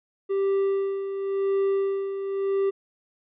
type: tone with tremolo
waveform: triangle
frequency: 392.1 Hz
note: G4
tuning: in tune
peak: -18 dBFS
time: 0.29-2.71 s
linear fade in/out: 20 ms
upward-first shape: sine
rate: 0.93 Hz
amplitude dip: 60%
effects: resampled to 8000 Hz